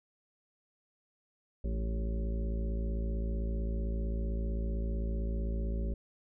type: harmonic tone with a mistuned harmonic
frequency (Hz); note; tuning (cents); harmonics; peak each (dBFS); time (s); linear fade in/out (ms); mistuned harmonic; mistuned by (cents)
55.6; A1; +19; 1 / 2 / 3 / 4 / 5 / 6 / 7 / 8 / 10; -31 / -45 / -43 / -43 / -53 / -51 / -46 / -54 / -49; 1.64-5.94; 5; 3; +45
effects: none